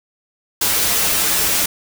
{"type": "noise with comb filter", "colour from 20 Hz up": "white", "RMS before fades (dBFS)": -17, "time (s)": [0.61, 1.66], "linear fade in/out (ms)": 5, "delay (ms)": 7.9, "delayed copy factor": -0.7, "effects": []}